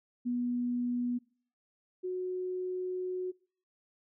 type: tone pair in turn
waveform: sine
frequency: 244 / 366.9 Hz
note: B3 / F#4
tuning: -21 / -15 cents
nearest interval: perfect fifth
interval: 706 cents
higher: second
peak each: -29 / -32 dBFS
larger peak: first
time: 0.25-1.19 / 2.03-3.32 s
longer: second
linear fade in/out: 20 ms
effects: noise-tail reverb RT60 0.5 s tail -24 dB re dry